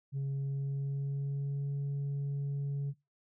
sine tone with pitch glide, 137.6 to 140.73 Hz, C#3 to C#3, -12 to +27 cents, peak -29 dBFS, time 0.12-2.94 s, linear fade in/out 50 ms, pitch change +39 cents, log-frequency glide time 0.33-1.74 s, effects noise-tail reverb RT60 0.2 s tail -21 dB re dry + tanh soft clip ceiling -31 dBFS

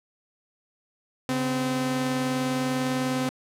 sawtooth tone pair together, 138.59 / 257.2 Hz, C#3 / C4, 0 / -30 cents, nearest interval major seventh, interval 1070 cents, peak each -28 / -21 dBFS, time 1.29-3.29 s, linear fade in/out 0 ms, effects low-pass 12000 Hz 12 dB/octave

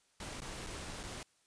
pink noise with dropouts, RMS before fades -44 dBFS, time 0.2-1.23 s, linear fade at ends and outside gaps 2 ms, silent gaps 0.404-0.418 / 0.665-0.669 / 1.032-1.036 s, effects white hiss -72 dBFS RMS until 1.46 s + resampled to 22050 Hz

